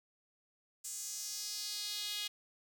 sawtooth tone with high-pass filter sweep, 415.3 Hz, G#4, in tune, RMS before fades -41 dBFS, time 0.84-2.28 s, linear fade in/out 10 ms, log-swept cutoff 7400 to 3300 Hz, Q 2.8, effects none

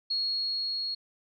sine tone with level ramp, 4310 Hz, C#8, 49 cents flat, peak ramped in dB -26 to -30 dBFS, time 0.1-0.95 s, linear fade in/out 10 ms, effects none

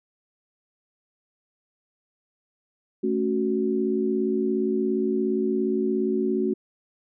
sine chord, F# minor, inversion first, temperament equal, 220 / 277.2 / 370 Hz, A3 / C#4 / F#4, 0 / 0 / 0 cents, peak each -26 / -28 / -24 dBFS, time 3.03-6.54 s, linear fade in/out 10 ms, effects none

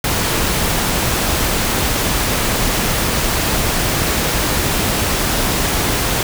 pink noise, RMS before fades -17 dBFS, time 0.04-6.23 s, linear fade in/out 2 ms, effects none

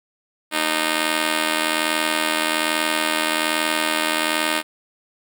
5% pulse tone with amplitude modulation, 307.8 Hz, D#4, 19 cents flat, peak -4 dBFS, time 0.51-4.63 s, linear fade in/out 50 ms, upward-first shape sine, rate 81.2 Hz, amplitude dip 80%, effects none

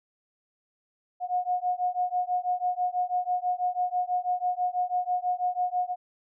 sine beating tone pair, 720 / 726.1 Hz, F#5 / F#5, -47 / -33 cents, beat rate 6.1 Hz, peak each -28 dBFS, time 1.2-5.96 s, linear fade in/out 50 ms, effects none

